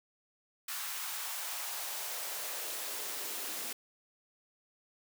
white noise with high-pass filter sweep, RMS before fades -39 dBFS, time 0.68-3.73 s, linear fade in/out 5 ms, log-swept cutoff 1200 to 280 Hz, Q 1.5, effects none

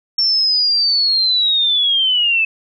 sine linear sweep, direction down, 5450 to 2600 Hz, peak -12 dBFS, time 0.18-2.45 s, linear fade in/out 5 ms, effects none

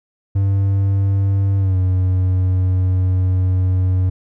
triangle tone with pitch glide, 98 to 92.5 Hz, G2 to F#2, 0 to 0 cents, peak -11 dBFS, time 0.35-4.1 s, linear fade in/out 10 ms, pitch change -100 cents, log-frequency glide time 1.58-1.77 s, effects none

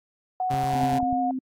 sine tone with pitch glide, 740 to 721 Hz, F#5 to F#5, 0 to -45 cents, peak -23 dBFS, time 0.4-1.31 s, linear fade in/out 2 ms, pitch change -45 cents, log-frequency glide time 0.65-0.95 s
sawtooth tone, 135.4 Hz, C#3, 40 cents flat, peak -24 dBFS, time 0.5-0.99 s, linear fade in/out 10 ms
click train, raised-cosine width 5 ms, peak -23 dBFS, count 7, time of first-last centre 0.54-1.128 s, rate 10.2 Hz
sine tone with vibrato, 261.6 Hz, C4, in tune, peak -26 dBFS, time 0.75-1.39 s, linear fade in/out 5 ms, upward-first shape square, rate 9.4 Hz, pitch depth 12 cents each way
effects AAC 48 kbps

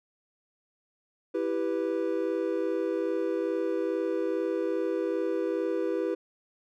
triangle chord, E minor, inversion none, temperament equal, 329.6 / 392 / 493.9 Hz, E4 / G4 / B4, 0 / 0 / 0 cents, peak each -29 dBFS, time 1.34-6.15 s, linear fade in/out 10 ms, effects none

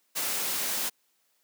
white noise, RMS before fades -30 dBFS, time 0.15-0.9 s, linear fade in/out 20 ms, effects white hiss -71 dBFS RMS until 1.43 s + high-pass 200 Hz 12 dB/octave

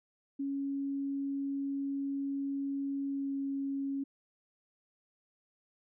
sine tone with pitch glide, 277.2 to 275.4 Hz, C#4 to C#4, 0 to -11 cents, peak -32 dBFS, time 0.39-4.04 s, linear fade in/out 10 ms, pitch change -11 cents, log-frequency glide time 3.08-3.34 s, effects none

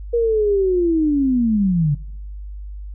sine linear sweep, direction down, 476.9 to 138.8 Hz, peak -14 dBFS, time 0.13-1.95 s, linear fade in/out 10 ms, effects noise-tail reverb RT60 0.8 s tail -24 dB re dry + added 50 Hz sine -29 dBFS peak until 2.94 s

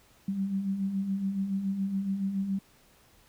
sine beating tone pair, 189 / 196.1 Hz, F#3 / G3, +37 / +1 cents, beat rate 7.1 Hz, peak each -37 / -28 dBFS, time 0.28-2.59 s, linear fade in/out 5 ms, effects pink hiss -61 dBFS RMS until 3.28 s

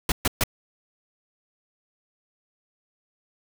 pink noise bursts, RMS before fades -21 dBFS, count 3, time 0.09-0.437 s, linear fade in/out 2 ms, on 29 ms, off 130 ms, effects none

